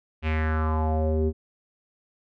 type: tone with low-pass filter sweep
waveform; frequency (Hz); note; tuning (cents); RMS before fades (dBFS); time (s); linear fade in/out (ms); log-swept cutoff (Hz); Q
square; 78.6; D#2; +18; -24; 0.22-1.33; 50; 2700 to 340; 4
effects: none